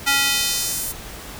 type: tone with high-pass filter sweep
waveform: square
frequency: 278.4 Hz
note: C#4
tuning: 8 cents sharp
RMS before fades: -21 dBFS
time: 0.06-0.93 s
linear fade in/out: 20 ms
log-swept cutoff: 1500 to 11000 Hz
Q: 0.92
effects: pink hiss -36 dBFS RMS until 1.39 s